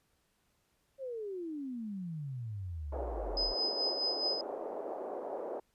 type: exponential sweep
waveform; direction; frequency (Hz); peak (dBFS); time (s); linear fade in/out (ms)
sine; down; 554.4 to 35.51; -37; 0.98-3.55; 50
type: band-pass noise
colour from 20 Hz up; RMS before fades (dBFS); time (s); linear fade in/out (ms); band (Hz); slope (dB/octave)
white; -40; 2.92-5.6; 5; 370 to 660; 24
type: tone with tremolo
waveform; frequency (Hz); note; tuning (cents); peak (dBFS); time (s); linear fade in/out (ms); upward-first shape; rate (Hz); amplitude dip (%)
sine; 5030; D#8; +18; -29; 3.37-4.41; 2; sine; 4.7; 55
effects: pink hiss -75 dBFS RMS until 5.74 s + resampled to 32000 Hz